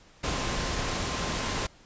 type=tone in noise; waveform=sine; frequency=1046.5 Hz; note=C6; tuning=in tune; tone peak=-41 dBFS; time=0.23-1.67 s; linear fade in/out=10 ms; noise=pink; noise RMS=-30 dBFS; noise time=0.23-1.67 s; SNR=-14 dB; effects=pink hiss -56 dBFS RMS until 1.85 s + resampled to 16000 Hz